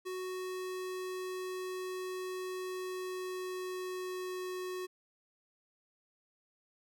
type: tone with pitch glide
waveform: square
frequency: 370 to 367.4 Hz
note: F#4 to F#4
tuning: 0 to -12 cents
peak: -38 dBFS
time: 0.05-4.87 s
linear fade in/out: 20 ms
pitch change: -12 cents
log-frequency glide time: 2.59-4.58 s
effects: none